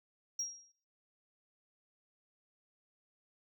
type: tone with exponential decay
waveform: sine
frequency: 5630 Hz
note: F8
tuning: 13 cents sharp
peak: -30 dBFS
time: 0.39-0.72 s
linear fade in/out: 5 ms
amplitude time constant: 71 ms
effects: noise-tail reverb RT60 0.5 s tail -17 dB re dry + tanh soft clip ceiling -31 dBFS